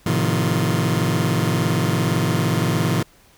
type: chord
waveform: sawtooth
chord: F dominant seventh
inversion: first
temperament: just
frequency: 109.13 / 130.96 / 157.15 / 174.61 Hz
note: A2 / C3 / Eb3 / F3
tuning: -14 / +2 / +18 / 0 cents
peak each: -19 dBFS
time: 0.06-3.03 s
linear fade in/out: 5 ms
effects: pink hiss -53 dBFS RMS until 3.37 s